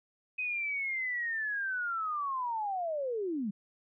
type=linear sweep; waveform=sine; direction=down; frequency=2528 to 187.3 Hz; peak=-31 dBFS; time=0.38-3.51 s; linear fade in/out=10 ms; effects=none